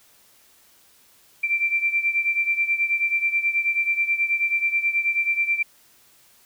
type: beating tone pair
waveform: sine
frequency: 2349 / 2358.3 Hz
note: D7 / D7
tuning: 0 / +7 cents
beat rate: 9.3 Hz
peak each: -21 / -25 dBFS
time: 1.43-5.63 s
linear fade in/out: 10 ms
effects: white hiss -56 dBFS RMS until 6.45 s